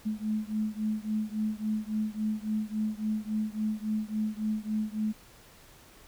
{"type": "beating tone pair", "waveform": "sine", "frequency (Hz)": [213.6, 217.2], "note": ["G#3", "A3"], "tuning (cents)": [49, -22], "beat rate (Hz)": 3.6, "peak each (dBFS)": [-31, -32], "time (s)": [0.05, 5.13], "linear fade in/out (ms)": 20, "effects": ["pink hiss -55 dBFS RMS until 6.07 s"]}